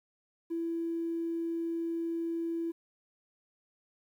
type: tone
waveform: triangle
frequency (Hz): 333.4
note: E4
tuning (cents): +20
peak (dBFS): -27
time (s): 0.5-2.72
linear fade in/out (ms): 20
effects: tanh soft clip ceiling -29 dBFS + 11-bit